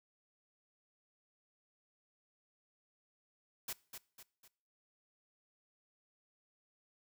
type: noise with echo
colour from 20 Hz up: white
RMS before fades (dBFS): -41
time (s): 3.68-3.73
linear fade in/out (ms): 5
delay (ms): 250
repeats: 3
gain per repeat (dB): -7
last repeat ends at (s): 4.48
effects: noise-tail reverb RT60 0.5 s tail -22 dB re dry